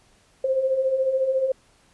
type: beating tone pair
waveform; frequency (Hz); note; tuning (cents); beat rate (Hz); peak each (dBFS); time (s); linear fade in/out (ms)
sine; 515 / 529; C5 / C5; -28 / +19; 14; -28 / -20; 0.44-1.52; 5
effects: pink hiss -59 dBFS RMS until 1.93 s + resampled to 24000 Hz